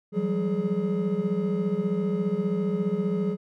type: tone cluster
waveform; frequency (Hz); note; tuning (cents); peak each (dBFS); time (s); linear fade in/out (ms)
triangle; 168.1 / 184.8 / 199.7 / 420.1; E3 / F#3 / G3 / G#4; +34 / -2 / +32 / +20; -31 / -25 / -28 / -27; 0.12-3.37; 50
effects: none